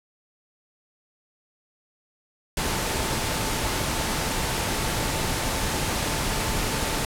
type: tone in noise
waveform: sine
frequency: 885 Hz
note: A5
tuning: 10 cents sharp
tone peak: -37 dBFS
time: 2.57-7.05 s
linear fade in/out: 2 ms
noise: pink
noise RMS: -26 dBFS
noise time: 2.57-7.05 s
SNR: -14 dB
effects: low-pass 12000 Hz 12 dB/octave